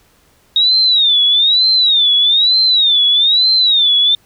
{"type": "tone with vibrato", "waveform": "sine", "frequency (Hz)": 3729, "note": "A#7", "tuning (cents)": 0, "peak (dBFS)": -8, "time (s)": [0.56, 4.15], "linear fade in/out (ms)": 2, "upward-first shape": "sine", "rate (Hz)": 1.1, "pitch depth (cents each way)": 170, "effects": ["pink hiss -53 dBFS RMS until 4.25 s"]}